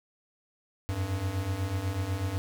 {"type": "beating tone pair", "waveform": "square", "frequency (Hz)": [89.6, 97.7], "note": ["F2", "G2"], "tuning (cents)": [45, -5], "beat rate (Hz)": 8.1, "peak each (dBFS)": [-35, -31], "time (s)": [0.89, 2.38], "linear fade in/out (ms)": 0, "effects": []}